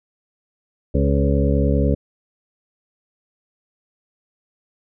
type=harmonic tone with a mistuned harmonic; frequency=70.1 Hz; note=C#2; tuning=20 cents sharp; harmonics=1 / 2 / 3 / 4 / 6 / 7 / 8; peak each=-18 / -21 / -23 / -24 / -26 / -26 / -27 dBFS; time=0.94-1.95 s; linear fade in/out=10 ms; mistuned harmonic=7; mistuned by=+18 cents; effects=none